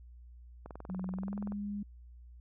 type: click train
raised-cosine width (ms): 1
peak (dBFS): -31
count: 19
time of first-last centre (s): 0.66-1.521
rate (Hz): 20.9
type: tone with pitch glide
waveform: sine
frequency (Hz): 185 to 204.1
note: F#3 to G#3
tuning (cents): 0 to -30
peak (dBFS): -35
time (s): 0.89-1.83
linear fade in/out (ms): 5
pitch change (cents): +170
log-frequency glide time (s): 1.13-1.37
effects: added 60 Hz sine -50 dBFS peak until 2.4 s